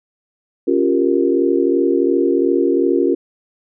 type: chord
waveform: sine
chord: G half-diminished seventh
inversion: second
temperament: equal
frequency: 277.2 / 349.2 / 392 / 466.2 Hz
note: Db4 / F4 / G4 / Bb4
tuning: 0 / 0 / 0 / 0 cents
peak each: -18 / -16 / -19 / -20 dBFS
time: 0.67-3.15 s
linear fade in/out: 10 ms
effects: none